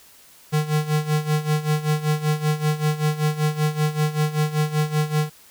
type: tone with tremolo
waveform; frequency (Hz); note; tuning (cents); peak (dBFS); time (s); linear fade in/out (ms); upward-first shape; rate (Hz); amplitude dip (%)
square; 152.3; D#3; -37; -17; 0.52-5.3; 20; sine; 5.2; 80
effects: white hiss -50 dBFS RMS until 5.5 s